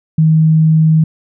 sine tone, 158.3 Hz, D#3, 30 cents sharp, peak -6 dBFS, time 0.18-1.04 s, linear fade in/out 5 ms, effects none

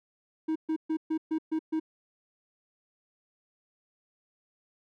triangle tone bursts, 316.8 Hz, D#4, 31 cents sharp, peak -24 dBFS, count 7, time 0.48-1.799 s, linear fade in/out 10 ms, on 77 ms, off 130 ms, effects none

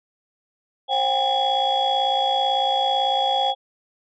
sine tone cluster, 534 / 745 / 803 / 3354 Hz, C5 / F#5 / G5 / G#7, +35 / +12 / +41 / +16 cents, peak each -26 / -24 / -20 / -23 dBFS, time 0.88-3.55 s, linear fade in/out 50 ms, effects tanh soft clip ceiling -12 dBFS

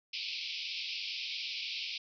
pink band-pass noise, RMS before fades -39 dBFS, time 0.13-1.98 s, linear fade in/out 5 ms, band 2300 to 5300 Hz, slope 96 dB/octave, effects none

